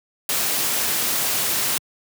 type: noise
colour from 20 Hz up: white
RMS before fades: -22 dBFS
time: 0.29-1.78 s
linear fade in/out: 2 ms
effects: high-pass 100 Hz 12 dB/octave